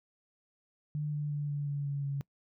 sine tone with pitch steps, 149.4 / 147.77 / 146.16 / 144.56 / 142.98 / 141.42 / 139.88 Hz, D3 / D3 / D3 / D3 / D3 / C#3 / C#3, +30 / +11 / -8 / -27 / -46 / +35 / +16 cents, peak -31 dBFS, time 0.95-2.21 s, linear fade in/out 0 ms, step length 180 ms, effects noise-tail reverb RT60 0.1 s tail -23 dB re dry

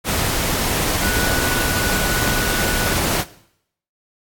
sine tone in noise, 1475 Hz, F#6, 6 cents flat, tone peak -24 dBFS, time 1-2.97 s, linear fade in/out 50 ms, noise pink, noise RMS -20 dBFS, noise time 0.04-3.25 s, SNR -7 dB, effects noise-tail reverb RT60 0.7 s tail -17 dB re dry + AAC 64 kbps

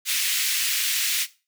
pink high-pass noise, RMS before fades -24 dBFS, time 0.05-1.27 s, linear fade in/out 50 ms, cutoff 2100 Hz, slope 24 dB/octave, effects noise-tail reverb RT60 0.3 s tail -17 dB re dry

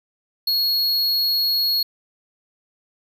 square tone, 4323 Hz, C#8, 44 cents flat, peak -18 dBFS, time 0.47-1.83 s, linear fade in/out 5 ms, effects none

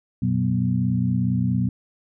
sine tone cluster, 92.9 / 122.9 / 187.6 / 244.8 Hz, F#2 / B2 / F#3 / B3, +7 / -8 / +24 / -15 cents, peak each -31 / -22 / -23 / -26 dBFS, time 0.22-1.69 s, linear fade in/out 5 ms, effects none

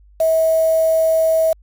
sine tone with quantisation, 645 Hz, E5, 38 cents flat, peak -12 dBFS, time 0.2-1.53 s, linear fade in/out 5 ms, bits 5, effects added 50 Hz sine -45 dBFS peak until 1.62 s

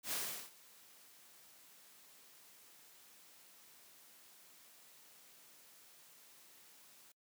white noise with ADSR envelope, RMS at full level -38 dBFS, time 0.03-7.12 s, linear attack 89 ms, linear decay 380 ms, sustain -24 dB, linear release 4 ms, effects noise-tail reverb RT60 0.1 s tail -25 dB re dry + high-pass 150 Hz 12 dB/octave

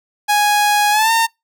sawtooth tone with pitch glide, 830 to 910.4 Hz, G#5 to A#5, -1 to -41 cents, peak -8 dBFS, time 0.28-1.27 s, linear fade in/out 20 ms, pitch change +160 cents, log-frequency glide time 0.91-1.11 s, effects noise-tail reverb RT60 0.2 s tail -26 dB re dry

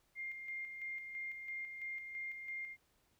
sine tone with tremolo, 2114 Hz, C7, 17 cents sharp, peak -40 dBFS, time 0.15-2.77 s, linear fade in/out 50 ms, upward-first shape square, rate 3 Hz, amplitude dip 45%, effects pink hiss -75 dBFS RMS until 3.19 s

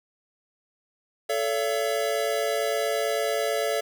square tone cluster, 439.5 / 566 / 675 Hz, A4 / C#5 / E5, -2 / +36 / +41 cents, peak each -29 dBFS, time 1.29-3.81 s, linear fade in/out 10 ms, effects none

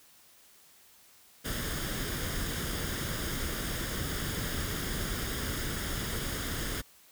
pink noise with comb filter, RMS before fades -34 dBFS, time 1.44-6.82 s, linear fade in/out 20 ms, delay 0.59 ms, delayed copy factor +0.55, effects white hiss -59 dBFS RMS until 7.11 s

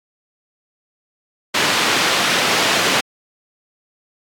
white band-pass noise, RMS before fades -17 dBFS, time 1.54-3.01 s, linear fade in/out 10 ms, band 170 to 3600 Hz, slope 12 dB/octave, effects AAC 64 kbps

